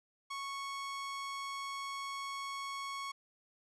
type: tone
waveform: sawtooth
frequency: 1105 Hz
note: C#6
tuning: 6 cents flat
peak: -35 dBFS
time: 0.3-3.12 s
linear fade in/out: 10 ms
effects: low-pass 8000 Hz 12 dB/octave